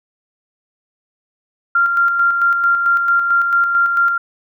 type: tone with tremolo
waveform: sine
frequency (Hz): 1387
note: F6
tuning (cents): -12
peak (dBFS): -10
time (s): 1.75-4.18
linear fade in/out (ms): 5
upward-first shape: square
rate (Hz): 4.5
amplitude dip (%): 40
effects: none